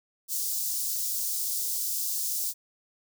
white high-pass noise, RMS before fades -30 dBFS, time 0.28-2.54 s, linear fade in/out 50 ms, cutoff 5000 Hz, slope 24 dB/octave, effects none

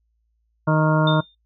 harmonic tone, 155.56 Hz, D#3, in tune, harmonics 1 / 2 / 3 / 4 / 6 / 7 / 8 / 9, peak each -17 / -24 / -30 / -23 / -26 / -28 / -36 / -27 dBFS, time 0.67-1.21 s, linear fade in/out 10 ms
sine tone with exponential decay, 3622 Hz, A7, 49 cents sharp, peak -20 dBFS, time 1.07-1.35 s, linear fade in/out 5 ms, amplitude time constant 60 ms
effects noise-tail reverb RT60 0.1 s tail -19 dB re dry + added 56 Hz sine -65 dBFS peak until 1.45 s

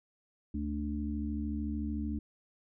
harmonic tone, 73.42 Hz, D2, in tune, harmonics 1 / 3 / 4, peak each -36 / -36 / -38 dBFS, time 0.54-2.19 s, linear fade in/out 5 ms, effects none

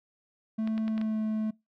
triangle tone with pitch glide, 220 to 217.1 Hz, A3 to A3, 0 to -23 cents, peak -25 dBFS, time 0.58-1.51 s, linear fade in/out 10 ms, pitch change -23 cents, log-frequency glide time 0.85-1.2 s
clicks, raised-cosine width 0.3 ms, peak -26 dBFS, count 5, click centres 0.675 / 0.779 / 0.88 / 0.979 / 1.014 s
effects noise-tail reverb RT60 0.2 s tail -23 dB re dry

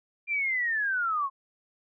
sine linear sweep, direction down, 2400 to 1055 Hz, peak -25 dBFS, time 0.27-1.3 s, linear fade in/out 50 ms, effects none

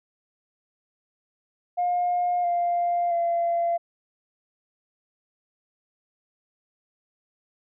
sine tone with pitch steps, 711 / 697.6 / 684.4 Hz, F5 / F5 / F5, +31 / -2 / -35 cents, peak -20 dBFS, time 1.77-3.78 s, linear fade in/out 20 ms, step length 670 ms, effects tanh soft clip ceiling -17 dBFS

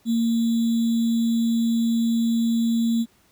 sine tone with sample-and-hold, 230 Hz, A#3, 23 cents flat, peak -18 dBFS, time 0.05-3.06 s, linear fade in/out 50 ms, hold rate 3675 Hz, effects pink hiss -60 dBFS RMS until 3.31 s + high-pass 60 Hz 12 dB/octave

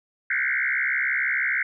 sine tone with frequency modulation, 1837 Hz, A#6, 26 cents flat, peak -21 dBFS, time 0.3-1.63 s, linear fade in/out 5 ms, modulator 66.3 Hz, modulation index 5.3, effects none

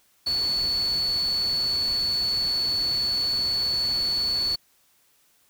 sine tone in noise, 4435 Hz, C#8, in tune, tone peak -22 dBFS, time 0.26-4.56 s, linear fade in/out 10 ms, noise pink, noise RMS -39 dBFS, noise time 0.26-4.56 s, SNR +14 dB, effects white hiss -63 dBFS RMS until 5.49 s

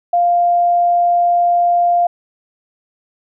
sine tone, 698.5 Hz, F5, in tune, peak -10 dBFS, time 0.13-2.07 s, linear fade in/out 5 ms, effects none

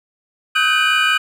triangle tone cluster, 1270 / 1511 / 1576 / 2437 / 2956 Hz, D#6 / F#6 / G6 / D#7 / F#7, +35 / +36 / +9 / -37 / -2 cents, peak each -18 dBFS, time 0.55-1.18 s, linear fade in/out 10 ms, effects none

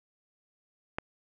click, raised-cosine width 0.5 ms, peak -16 dBFS, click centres 0.985 s, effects none

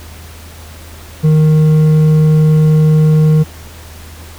sine tone with hard clipping, 155.1 Hz, D#3, 5 cents flat, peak -7 dBFS, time 1.23-3.44 s, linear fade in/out 20 ms, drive 5 dB, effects added 80 Hz sine -32 dBFS peak until 4.38 s + pink hiss -36 dBFS RMS until 4.38 s

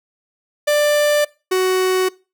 45% pulse tone pair in turn, 591 / 372.3 Hz, D5 / F#4, +11 / +11 cents, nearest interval minor sixth, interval 800 cents, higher first, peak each -13 / -14 dBFS, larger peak first, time 0.67-1.25 / 1.51-2.09 s, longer neither, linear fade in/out 10 ms, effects noise-tail reverb RT60 0.3 s tail -22 dB re dry

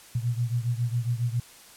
sine beating tone pair, 117.7 / 125 Hz, A#2 / B2, +17 / +21 cents, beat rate 7.3 Hz, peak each -26 / -29 dBFS, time 0.15-1.4 s, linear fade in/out 5 ms, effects white hiss -50 dBFS RMS until 1.76 s + low-pass 12000 Hz 12 dB/octave

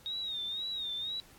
sine tone with vibrato, 3729 Hz, A#7, in tune, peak -34 dBFS, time 0.06-1.2 s, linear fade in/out 0 ms, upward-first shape sine, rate 2 Hz, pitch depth 89 cents each way, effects pink hiss -59 dBFS RMS until 1.38 s + AAC 64 kbps

